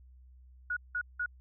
sine tone bursts, 1456 Hz, F#6, 28 cents flat, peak -30 dBFS, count 3, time 0.7-1.261 s, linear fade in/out 5 ms, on 67 ms, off 180 ms, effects added 63 Hz sine -53 dBFS peak until 1.4 s

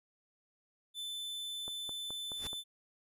45% pulse tone, 3520 Hz, A7, in tune, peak -39 dBFS, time 0.94-2.64 s, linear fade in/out 50 ms
click train, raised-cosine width 1 ms, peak -33 dBFS, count 5, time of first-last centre 1.68-2.531 s, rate 4.7 Hz
pink noise with exponential growth, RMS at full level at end -41 dBFS, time 2.31-2.47 s, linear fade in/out 1 ms, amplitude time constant 34 ms
effects resampled to 32000 Hz

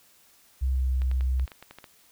sine tone with pitch glide, 65.41 to 64.4 Hz, C2 to C2, 0 to -27 cents, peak -22 dBFS, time 0.61-1.46 s, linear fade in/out 20 ms, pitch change -27 cents, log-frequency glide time 0.71-0.83 s
clicks, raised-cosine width 0.3 ms, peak -27 dBFS, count 10, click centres 1.019 / 1.114 / 1.209 / 1.397 / 1.478 / 1.518 / 1.626 / 1.71 / 1.786 / 1.842 s
effects white hiss -59 dBFS RMS until 2.11 s

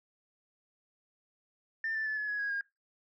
sine tone with pitch steps, 1794 / 1764.2 / 1734.9 / 1706.1 / 1677.7 / 1649.9 / 1622.5 Hz, A6 / A6 / A6 / G#6 / G#6 / G#6 / G#6, +33 / +4 / -25 / +46 / +17 / -12 / -41 cents, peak -30 dBFS, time 1.84-2.61 s, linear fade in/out 2 ms, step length 110 ms, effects noise-tail reverb RT60 0.2 s tail -21 dB re dry + tanh soft clip ceiling -27 dBFS

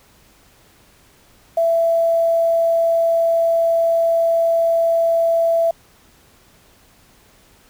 sine tone with quantisation, 666 Hz, E5, 18 cents sharp, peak -13 dBFS, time 1.57-5.71 s, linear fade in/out 5 ms, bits 7, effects pink hiss -52 dBFS RMS until 7.69 s

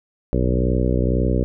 harmonic tone with a mistuned harmonic, 62 Hz, B1, 7 cents sharp, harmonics 1 / 2 / 3 / 4 / 5 / 6 / 7 / 8 / 9, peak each -20 / -23 / -25 / -26 / -27 / -28 / -28 / -29 / -30 dBFS, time 0.33-1.44 s, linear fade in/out 0 ms, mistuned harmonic 1, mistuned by -49 cents, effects none

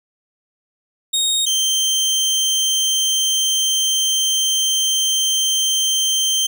25% pulse tone pair in turn, 3729 / 3136 Hz, A#7 / G7, 0 / 0 cents, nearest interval minor third, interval 300 cents, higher first, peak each -12 dBFS, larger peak neither, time 1.13-1.46 / 1.46-6.47 s, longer second, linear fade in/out 10 ms, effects none

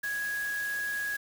sine tone in noise, 1661.2 Hz, G#6, in tune, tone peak -30 dBFS, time 0.03-1.17 s, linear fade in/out 10 ms, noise white, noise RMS -43 dBFS, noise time 0.03-1.17 s, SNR +10 dB, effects none

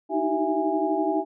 sine tone cluster, 306.1 / 318.1 / 381.1 / 664 / 825 Hz, D#4 / D#4 / G4 / E5 / G#5, -28 / +38 / -49 / +12 / -12 cents, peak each -28 dBFS, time 0.09-1.25 s, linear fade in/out 50 ms, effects none

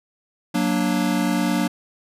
square chord, Gb augmented, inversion none, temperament equal with one note detuned, 185 / 234.2 / 293.7 Hz, Gb3 / Bb3 / D4, 0 / +8 / 0 cents, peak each -24 dBFS, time 0.54-1.68 s, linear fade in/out 10 ms, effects resampled to 32000 Hz

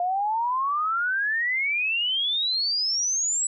sine exponential sweep, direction up, 698 to 7900 Hz, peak -22 dBFS, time 0-3.47 s, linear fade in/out 2 ms, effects none

